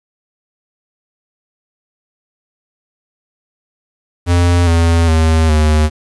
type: tone with pitch steps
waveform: square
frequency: 87.31 / 83.66 / 80.16 / 76.8 Hz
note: F2 / E2 / E2 / D#2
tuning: 0 / +26 / -48 / -22 cents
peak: -9 dBFS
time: 4.26-5.9 s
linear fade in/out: 50 ms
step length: 410 ms
effects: resampled to 24000 Hz + 7-bit